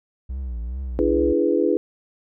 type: tone with vibrato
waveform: triangle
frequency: 61.74 Hz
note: B1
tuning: in tune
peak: -24 dBFS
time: 0.29-1.33 s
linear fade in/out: 10 ms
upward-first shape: triangle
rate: 2.4 Hz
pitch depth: 170 cents each way
type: chord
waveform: sine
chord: E dominant seventh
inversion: third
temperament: equal with one note detuned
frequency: 293.7 / 338.1 / 415.3 / 493.9 Hz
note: D4 / E4 / G#4 / B4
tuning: 0 / +44 / 0 / 0 cents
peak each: -23 / -21 / -22 / -23 dBFS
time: 0.99-1.77 s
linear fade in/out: 0 ms
effects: none